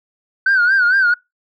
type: tone with vibrato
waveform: sine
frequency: 1504 Hz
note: F#6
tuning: 28 cents sharp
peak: -9 dBFS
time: 0.46-1.14 s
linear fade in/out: 5 ms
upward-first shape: sine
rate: 4.4 Hz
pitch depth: 110 cents each way
effects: noise-tail reverb RT60 0.2 s tail -24 dB re dry + tanh soft clip ceiling -8 dBFS